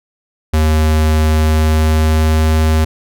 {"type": "tone with pitch glide", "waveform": "square", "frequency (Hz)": [77.9, 78.71], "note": ["D#2", "D#2"], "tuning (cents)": [3, 21], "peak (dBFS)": -10, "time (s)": [0.53, 2.85], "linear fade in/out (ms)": 10, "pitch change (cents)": 18, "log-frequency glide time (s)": [1.27, 2.57], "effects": []}